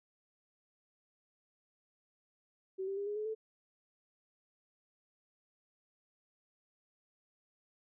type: tone with pitch steps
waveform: sine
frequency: 380 / 391.1 / 402.6 / 414.4 / 426.5 / 439 Hz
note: F#4 / G4 / G4 / G#4 / G#4 / A4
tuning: +46 / -4 / +46 / -4 / +46 / -4 cents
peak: -35 dBFS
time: 2.78-3.35 s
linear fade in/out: 20 ms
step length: 95 ms
effects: none